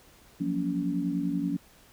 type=chord; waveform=sine; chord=Gb major seventh; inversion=third; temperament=equal with one note detuned; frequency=174.61 / 185 / 233.1 / 282.2 Hz; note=F3 / Gb3 / Bb3 / Db4; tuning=0 / 0 / 0 / +31 cents; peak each=-32 / -34 / -35 / -29 dBFS; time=0.4-1.57 s; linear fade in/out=10 ms; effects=pink hiss -57 dBFS RMS until 1.92 s